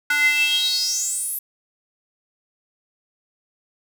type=tone with high-pass filter sweep; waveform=square; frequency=293.7 Hz; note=D4; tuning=in tune; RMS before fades=-21 dBFS; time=0.1-1.39 s; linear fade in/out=5 ms; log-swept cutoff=1600 to 12000 Hz; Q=8.7; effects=none